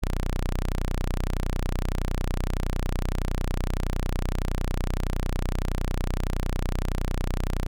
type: tone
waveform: sawtooth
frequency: 30.81 Hz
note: B0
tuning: 3 cents flat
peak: -20 dBFS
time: 0.02-7.67 s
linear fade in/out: 10 ms
effects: none